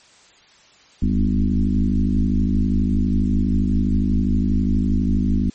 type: tone with frequency modulation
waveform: sine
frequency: 133.3 Hz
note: C3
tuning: 33 cents sharp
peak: -15 dBFS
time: 1.02-5.5 s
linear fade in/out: 5 ms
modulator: 52.3 Hz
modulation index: 2.6
effects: white hiss -51 dBFS RMS until 5.54 s + MP3 32 kbps